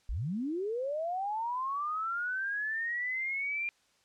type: linear sweep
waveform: sine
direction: up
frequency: 36.71 to 2400 Hz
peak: -31 dBFS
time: 0.09-3.69 s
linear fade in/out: 0 ms
effects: white hiss -69 dBFS RMS until 4.04 s + low-pass 7000 Hz 12 dB/octave